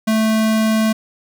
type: tone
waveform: square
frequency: 219.6 Hz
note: A3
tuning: 3 cents flat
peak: -14 dBFS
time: 0.07-0.93 s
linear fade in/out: 10 ms
effects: none